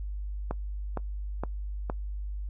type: click train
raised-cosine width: 1 ms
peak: -17 dBFS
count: 4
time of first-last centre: 0.51-1.899 s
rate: 2.16 Hz
effects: noise-tail reverb RT60 0.1 s tail -21 dB re dry + added 50 Hz sine -32 dBFS peak until 2.49 s